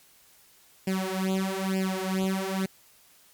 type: tone with flanger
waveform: sawtooth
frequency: 190 Hz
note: F#3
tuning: 46 cents sharp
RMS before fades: -28 dBFS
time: 0.87-2.66 s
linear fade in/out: 5 ms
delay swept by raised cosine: 0.39 to 4.99 ms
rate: 1.1 Hz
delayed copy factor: +0.95
effects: white hiss -58 dBFS RMS until 3.33 s + MP3 96 kbps